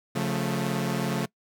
sawtooth chord, Db augmented, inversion none, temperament equal with one note detuned, 138.59 / 177.46 / 220 Hz, Db3 / F3 / A3, 0 / +28 / 0 cents, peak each -26 dBFS, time 0.15-1.26 s, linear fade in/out 10 ms, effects noise-tail reverb RT60 0.1 s tail -23 dB re dry

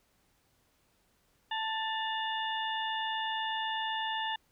harmonic tone with a mistuned harmonic, 884 Hz, A5, 8 cents sharp, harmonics 1 / 2 / 3 / 4, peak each -34 / -37 / -39 / -40 dBFS, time 1.51-4.36 s, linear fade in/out 5 ms, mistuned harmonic 3, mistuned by +130 cents, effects pink hiss -71 dBFS RMS until 4.51 s

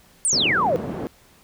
sine exponential sweep, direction down, 9500 to 468.9 Hz, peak -17 dBFS, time 0.25-0.76 s, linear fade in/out 0 ms
white band-pass noise, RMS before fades -29 dBFS, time 0.33-1.07 s, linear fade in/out 0 ms, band 130 to 370 Hz, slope 12 dB/octave
effects pink hiss -54 dBFS RMS until 1.43 s

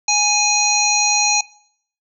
harmonic tone, 830.6 Hz, G#5, in tune, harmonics 1 / 3 / 5 / 7 / 8, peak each -20 / -20 / -20 / -20 / -20 dBFS, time 0.08-1.41 s, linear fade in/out 5 ms, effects noise-tail reverb RT60 0.6 s tail -20 dB re dry

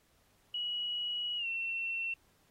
sine tone with pitch glide, 2917 to 2706 Hz, F#7 to E7, -25 to +45 cents, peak -33 dBFS, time 0.54-2.14 s, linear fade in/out 5 ms, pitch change -130 cents, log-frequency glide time 1.37-1.47 s, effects pink hiss -70 dBFS RMS until 2.5 s + AAC 48 kbps

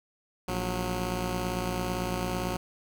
10% pulse tone pair together, 57.79 / 182.4 Hz, A#1 / F#3, -14 / -24 cents, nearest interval octave + minor sixth, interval 1990 cents, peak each -24 / -23 dBFS, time 0.48-2.57 s, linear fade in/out 5 ms, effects none

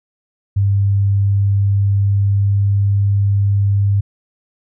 sine tone with pitch glide, 99.5 to 100.19 Hz, G2 to G2, +26 to +38 cents, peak -11 dBFS, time 0.56-4.01 s, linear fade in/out 10 ms, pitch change +12 cents, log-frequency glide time 0.76-3.61 s, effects none

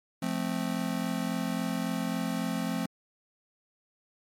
square chord, F major, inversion none, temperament just, 174.61 / 218.3 / 261.9 Hz, F3 / A3 / C4, 0 / -13 / +2 cents, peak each -34 dBFS, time 0.22-2.86 s, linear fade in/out 5 ms, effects MP3 64 kbps

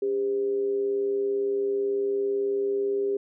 sine tone with amplitude modulation, 400.6 Hz, G4, 38 cents sharp, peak -21 dBFS, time 0.02-3.17 s, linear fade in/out 5 ms, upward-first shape sine, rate 118 Hz, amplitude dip 45%, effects none

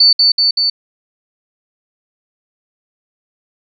sine tone with echo, 4500 Hz, C#8, 25 cents sharp, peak -5 dBFS, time 0-0.13 s, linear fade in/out 5 ms, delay 190 ms, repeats 3, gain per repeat -2 dB, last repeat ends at 0.7 s, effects none

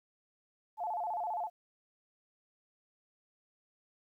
sine tone with vibrato, 782 Hz, G5, 4 cents flat, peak -33 dBFS, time 0.77-1.5 s, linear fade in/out 50 ms, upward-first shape square, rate 15 Hz, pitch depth 180 cents each way, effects 12-bit

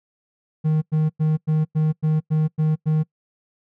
triangle tone bursts, 155.56 Hz, D#3, in tune, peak -14 dBFS, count 9, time 0.64-3.036 s, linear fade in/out 20 ms, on 180 ms, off 97 ms, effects noise-tail reverb RT60 0.1 s tail -25 dB re dry

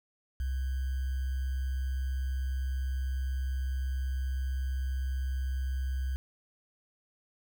sine tone with sample-and-hold, 65.41 Hz, C2, in tune, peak -29 dBFS, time 0.4-6.16 s, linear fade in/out 0 ms, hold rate 1575 Hz, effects none

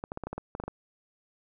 clicks, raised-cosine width 1 ms, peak -21 dBFS, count 11, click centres 0.039 / 0.119 / 0.174 / 0.237 / 0.27 / 0.33 / 0.38 / 0.551 / 0.6 / 0.638 / 0.68 s, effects none

